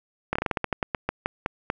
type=slowing click train; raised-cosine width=0.5 ms; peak=-9 dBFS; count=15; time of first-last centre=0.33-1.701 s; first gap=25 ms; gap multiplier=1.19; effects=none